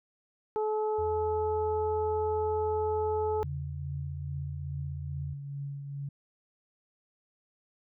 harmonic tone, 430 Hz, A4, 40 cents flat, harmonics 1 / 2 / 3, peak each -28 / -33 / -45 dBFS, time 0.56-3.43 s, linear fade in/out 0 ms
sine tone with pitch glide, 82.41 to 84.43 Hz, E2 to E2, 0 to +42 cents, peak -37 dBFS, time 0.98-5.34 s, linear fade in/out 10 ms, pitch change +42 cents, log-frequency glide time 1.37-4.19 s
sine tone with tremolo, 140.6 Hz, C#3, 25 cents sharp, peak -33 dBFS, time 3.44-6.09 s, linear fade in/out 5 ms, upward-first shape triangle, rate 2.4 Hz, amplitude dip 45%
effects none

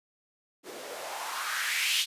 blue noise with band-pass filter sweep, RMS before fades -32 dBFS, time 0.63-2.06 s, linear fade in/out 50 ms, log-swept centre 330 to 3400 Hz, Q 3, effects resampled to 32000 Hz

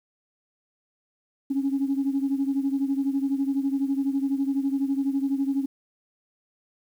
sine beating tone pair, 271.8 / 283.8 Hz, C#4 / C#4, -34 / +41 cents, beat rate 12 Hz, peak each -23 / -27 dBFS, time 1.5-5.66 s, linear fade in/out 10 ms, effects tanh soft clip ceiling -16 dBFS + 9-bit

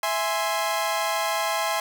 sawtooth chord, E augmented, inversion none, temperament equal, 659.3 / 830.6 / 1046.5 Hz, E5 / G#5 / B#5, 0 / 0 / 0 cents, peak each -24 dBFS, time 0.03-1.8 s, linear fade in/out 2 ms, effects none

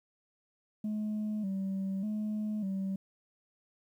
sine tone with vibrato, 202.6 Hz, G#3, 43 cents flat, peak -29 dBFS, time 0.84-2.96 s, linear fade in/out 5 ms, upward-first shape square, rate 0.84 Hz, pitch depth 85 cents each way, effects tanh soft clip ceiling -30 dBFS + 11-bit

